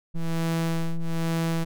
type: ring-modulated tone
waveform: square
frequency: 82.41 Hz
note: E2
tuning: in tune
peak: -21 dBFS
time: 0.14-1.65 s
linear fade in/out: 20 ms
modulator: 83 Hz
effects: none